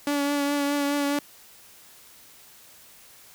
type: tone with vibrato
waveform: sawtooth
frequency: 286 Hz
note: D4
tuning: 46 cents flat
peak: -19 dBFS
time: 0.07-1.19 s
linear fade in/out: 2 ms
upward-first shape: triangle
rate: 4.8 Hz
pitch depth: 25 cents each way
effects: white hiss -51 dBFS RMS until 3.34 s